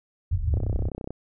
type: low-pass noise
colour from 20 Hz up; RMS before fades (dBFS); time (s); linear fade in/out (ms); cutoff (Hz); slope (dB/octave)
white; -25; 0.31-0.9; 10; 110; 48
type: click train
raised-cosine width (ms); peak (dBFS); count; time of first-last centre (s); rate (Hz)
2; -20; 19; 0.54-1.106; 31.8
effects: none